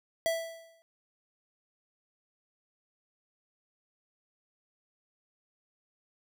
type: tone with exponential decay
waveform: square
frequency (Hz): 659.3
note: E5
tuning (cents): 0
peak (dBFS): -25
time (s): 0.26-0.82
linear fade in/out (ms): 0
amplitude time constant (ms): 120
effects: none